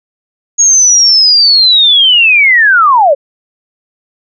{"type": "linear sweep", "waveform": "sine", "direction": "down", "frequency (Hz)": [6645, 521], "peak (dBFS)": -3, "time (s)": [0.58, 3.15], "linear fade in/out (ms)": 20, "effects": []}